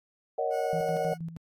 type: chord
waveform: sine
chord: D# minor seventh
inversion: second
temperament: just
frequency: 466.7 / 560 / 622.3 / 746.7 Hz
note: A#4 / C#5 / D#5 / F#5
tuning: +2 / +18 / 0 / +16 cents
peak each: -32 dBFS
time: 0.38-1.14 s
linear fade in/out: 5 ms
type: tone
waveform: 20% pulse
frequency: 730 Hz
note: F#5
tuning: 24 cents flat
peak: -36 dBFS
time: 0.5-1.18 s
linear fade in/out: 50 ms
type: tone with tremolo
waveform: sine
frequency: 164.9 Hz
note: E3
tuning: 1 cent sharp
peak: -32 dBFS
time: 0.73-1.37 s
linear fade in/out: 0 ms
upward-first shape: square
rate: 6.3 Hz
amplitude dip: 65%
effects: AAC 64 kbps